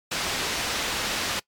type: low-pass noise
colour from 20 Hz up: white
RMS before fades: -28 dBFS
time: 0.11-1.4 s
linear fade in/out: 10 ms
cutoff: 4700 Hz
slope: 12 dB/octave
effects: noise-tail reverb RT60 0.1 s tail -22 dB re dry + MP3 96 kbps